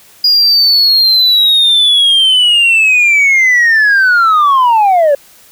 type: linear sweep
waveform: sine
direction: down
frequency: 4893 to 548 Hz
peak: -3 dBFS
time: 0.24-5.15 s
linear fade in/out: 5 ms
effects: tanh soft clip ceiling -4 dBFS + white hiss -42 dBFS RMS until 5.51 s